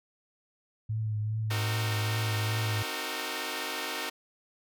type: tone with vibrato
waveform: sine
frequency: 108.2 Hz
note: A2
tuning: 29 cents flat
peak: -28 dBFS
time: 0.89-2.83 s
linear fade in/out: 10 ms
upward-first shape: triangle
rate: 2.5 Hz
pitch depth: 40 cents each way
type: chord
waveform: 5% pulse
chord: C half-diminished seventh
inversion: none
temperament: equal with one note detuned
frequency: 261.6 / 311.1 / 370 / 456.6 Hz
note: C4 / Eb4 / Gb4 / Bb4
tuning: 0 / 0 / 0 / -36 cents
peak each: -29 / -27 / -27 / -25 dBFS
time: 1.5-4.1 s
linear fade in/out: 10 ms
effects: none